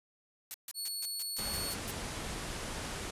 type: noise bursts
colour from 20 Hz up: blue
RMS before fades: -39 dBFS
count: 9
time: 0.51-1.909 s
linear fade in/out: 0 ms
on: 31 ms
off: 140 ms
type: tone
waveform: 20% pulse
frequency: 4404 Hz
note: C#8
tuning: 12 cents flat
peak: -30 dBFS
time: 0.74-1.76 s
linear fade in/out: 50 ms
type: low-pass noise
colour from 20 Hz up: pink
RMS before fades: -40 dBFS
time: 1.38-3.11 s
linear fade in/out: 10 ms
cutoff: 11000 Hz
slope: 48 dB/octave
effects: resampled to 32000 Hz